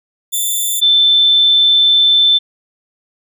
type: tone pair in turn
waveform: 5% pulse / sine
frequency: 3536 / 3536 Hz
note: A7 / A7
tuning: +8 / +8 cents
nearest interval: unison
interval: 0 cents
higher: neither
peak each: -7 dBFS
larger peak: neither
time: 0.32-0.81 / 0.81-2.39 s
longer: second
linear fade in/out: 20 ms
effects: none